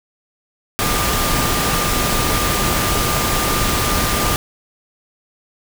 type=tone in noise; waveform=sine; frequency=1200 Hz; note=D6; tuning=37 cents sharp; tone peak=-24 dBFS; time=0.79-4.36 s; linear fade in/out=0 ms; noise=pink; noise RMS=-18 dBFS; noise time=0.79-4.36 s; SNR=-9 dB; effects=none